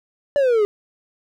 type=exponential sweep; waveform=triangle; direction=down; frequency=587.3 to 402.8 Hz; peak=-12 dBFS; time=0.36-0.65 s; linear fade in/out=0 ms; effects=none